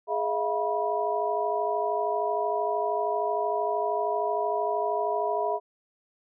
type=tone cluster; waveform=sine; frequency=418.1 / 644 / 697 / 973 Hz; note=G#4 / E5 / F5 / B5; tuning=+12 / -41 / -4 / -26 cents; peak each=-30 dBFS; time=0.07-5.6 s; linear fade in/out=50 ms; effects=none